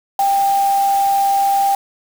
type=tone in noise; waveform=sine; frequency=792 Hz; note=G5; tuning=18 cents sharp; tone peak=-12 dBFS; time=0.19-1.75 s; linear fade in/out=2 ms; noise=white; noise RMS=-30 dBFS; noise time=0.19-1.75 s; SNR=+15 dB; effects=none